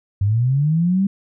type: linear sweep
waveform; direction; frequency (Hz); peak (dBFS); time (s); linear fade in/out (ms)
sine; up; 95.4 to 200; -14; 0.21-1.07; 5
effects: none